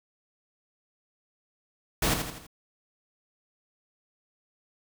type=noise with echo; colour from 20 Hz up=pink; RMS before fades=-25 dBFS; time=2.02-2.14 s; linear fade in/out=5 ms; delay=82 ms; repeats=4; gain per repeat=-6 dB; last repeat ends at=2.468 s; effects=none